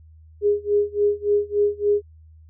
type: tone with tremolo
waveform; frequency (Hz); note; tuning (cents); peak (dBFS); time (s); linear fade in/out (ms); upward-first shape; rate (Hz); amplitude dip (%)
sine; 411.8; G#4; -15; -14; 0.41-2.02; 50; sine; 3.5; 95
effects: added 79 Hz sine -45 dBFS peak until 2.49 s